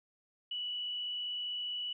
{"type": "tone with frequency modulation", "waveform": "sine", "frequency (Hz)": 2950, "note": "F#7", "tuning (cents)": -6, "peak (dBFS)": -35, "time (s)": [0.51, 1.93], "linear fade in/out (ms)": 5, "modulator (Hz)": 44.7, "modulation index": 0.88, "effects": []}